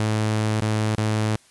sawtooth tone with dropouts, 108.2 Hz, A2, 29 cents flat, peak -16 dBFS, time 0-1.36 s, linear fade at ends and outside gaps 0 ms, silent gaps 0.604-0.621 / 0.953-0.981 s, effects white hiss -55 dBFS RMS until 1.5 s + resampled to 24000 Hz

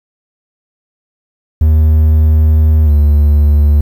triangle tone with pitch glide, 77.78 to 73.5 Hz, D#2 to D2, 0 to +2 cents, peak -3 dBFS, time 1.61-3.81 s, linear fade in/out 5 ms, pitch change -98 cents, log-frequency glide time 2.85-2.9 s, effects 7-bit

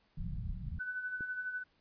pink low-pass noise, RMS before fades -39 dBFS, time 0.17-0.79 s, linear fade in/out 5 ms, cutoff 180 Hz, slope 48 dB/octave
sine tone with tremolo, 1499 Hz, F#6, 22 cents sharp, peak -34 dBFS, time 0.79-1.64 s, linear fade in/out 20 ms, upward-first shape sine, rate 12 Hz, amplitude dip 55%
click, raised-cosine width 3 ms, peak -34 dBFS, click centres 1.208 s
effects pink hiss -72 dBFS RMS until 1.8 s + resampled to 11025 Hz

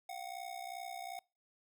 square ring-modulated tone, 734 Hz, F#5, 14 cents flat, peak -40 dBFS, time 0.09-1.19 s, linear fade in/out 0 ms, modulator 31.3 Hz, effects noise-tail reverb RT60 0.3 s tail -25 dB re dry

